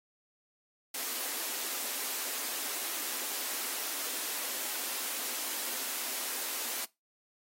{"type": "high-pass noise", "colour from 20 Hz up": "white", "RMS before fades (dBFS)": -36, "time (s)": [0.94, 6.85], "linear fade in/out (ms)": 5, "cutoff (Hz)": 230, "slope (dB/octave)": 96, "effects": ["noise-tail reverb RT60 0.2 s tail -20 dB re dry", "AAC 48 kbps"]}